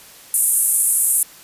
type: band-pass noise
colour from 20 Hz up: pink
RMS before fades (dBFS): -17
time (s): 0.34-1.23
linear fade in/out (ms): 2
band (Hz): 8700 to 12000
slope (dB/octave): 48
effects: white hiss -43 dBFS RMS until 1.43 s + resampled to 32000 Hz